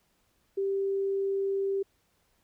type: tone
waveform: sine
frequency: 392 Hz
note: G4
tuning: in tune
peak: -26 dBFS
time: 0.57-1.83 s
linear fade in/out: 10 ms
effects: pink hiss -71 dBFS RMS until 2.43 s